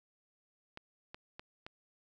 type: clicks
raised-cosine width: 0.3 ms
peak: -29 dBFS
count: 4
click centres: 0.774 / 1.145 / 1.395 / 1.665 s
effects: none